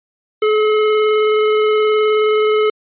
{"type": "tone with vibrato", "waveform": "square", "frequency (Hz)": 428.3, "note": "A4", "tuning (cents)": -47, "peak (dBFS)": -12, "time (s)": [0.42, 2.7], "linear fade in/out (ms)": 5, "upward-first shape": "triangle", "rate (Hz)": 19, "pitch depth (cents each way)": 12, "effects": ["resampled to 8000 Hz"]}